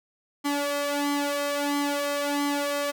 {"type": "tone with flanger", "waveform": "sawtooth", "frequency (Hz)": 287, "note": "D4", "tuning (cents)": -40, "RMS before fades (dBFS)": -27, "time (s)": [0.44, 2.92], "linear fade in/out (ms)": 20, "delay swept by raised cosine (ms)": [0.95, 1.91], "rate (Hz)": 1.5, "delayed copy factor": 0.75, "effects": []}